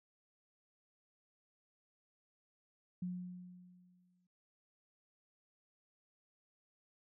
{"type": "tone with exponential decay", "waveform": "sine", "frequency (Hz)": 180, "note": "F#3", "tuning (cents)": -47, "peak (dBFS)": -36, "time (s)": [3.02, 4.27], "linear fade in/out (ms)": 5, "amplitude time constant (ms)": 270, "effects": []}